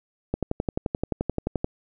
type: click train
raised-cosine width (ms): 2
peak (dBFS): -11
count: 16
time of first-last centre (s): 0.34-1.644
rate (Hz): 11.5
effects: none